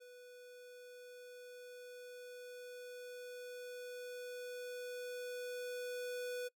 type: tone with level ramp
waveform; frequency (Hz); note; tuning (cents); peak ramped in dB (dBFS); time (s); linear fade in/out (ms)
square; 493.9; B4; 0; -55 to -40; 0-6.49; 20
effects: noise-tail reverb RT60 0.1 s tail -23 dB re dry